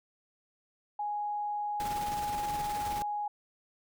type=tone; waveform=sine; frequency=830.6 Hz; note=G#5; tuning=in tune; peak=-31 dBFS; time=0.99-3.28 s; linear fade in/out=5 ms
type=noise with tremolo; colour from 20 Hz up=pink; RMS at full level=-40 dBFS; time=1.8-3.02 s; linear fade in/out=0 ms; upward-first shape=square; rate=19 Hz; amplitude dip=35%
effects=none